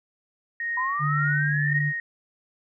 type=tone with tremolo; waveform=sine; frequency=1864.7 Hz; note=A#6; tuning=in tune; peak=-25 dBFS; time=0.6-2 s; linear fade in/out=2 ms; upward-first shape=sine; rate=1.8 Hz; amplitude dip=50%
type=linear sweep; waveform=sine; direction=up; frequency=987.8 to 1903 Hz; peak=-25 dBFS; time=0.77-1.81 s; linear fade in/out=5 ms
type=tone; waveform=sine; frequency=146.83 Hz; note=D3; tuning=in tune; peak=-23 dBFS; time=0.99-1.93 s; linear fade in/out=50 ms
effects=none